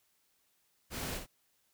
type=noise with echo; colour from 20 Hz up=pink; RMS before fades=-39 dBFS; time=0.9-1.21 s; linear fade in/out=50 ms; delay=59 ms; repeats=1; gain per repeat=-6 dB; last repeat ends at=1.269 s; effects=white hiss -74 dBFS RMS until 1.73 s